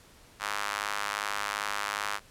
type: tone with high-pass filter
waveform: square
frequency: 51.3 Hz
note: G#1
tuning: 21 cents flat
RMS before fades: -33 dBFS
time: 0.39-2.2 s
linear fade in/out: 50 ms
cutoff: 1200 Hz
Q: 1.7
effects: pink hiss -56 dBFS RMS until 2.3 s + low-pass 12000 Hz 12 dB/octave